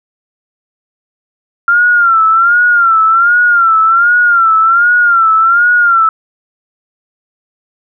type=tone with vibrato; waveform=sine; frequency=1379 Hz; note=F6; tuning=22 cents flat; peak=-5 dBFS; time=1.68-6.09 s; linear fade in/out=2 ms; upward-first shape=sine; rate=1.3 Hz; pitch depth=92 cents each way; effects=none